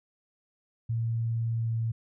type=tone with pitch glide; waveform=sine; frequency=114.8 to 113.81 Hz; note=A#2 to A#2; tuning=-26 to -41 cents; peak=-26 dBFS; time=0.89-1.92 s; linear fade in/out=10 ms; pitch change=-15 cents; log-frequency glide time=1.53-1.74 s; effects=none